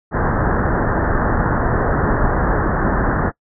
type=low-pass noise; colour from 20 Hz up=pink; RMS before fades=-17 dBFS; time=0.11-3.32 s; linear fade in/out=50 ms; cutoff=1800 Hz; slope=96 dB/octave; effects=noise-tail reverb RT60 0.1 s tail -23 dB re dry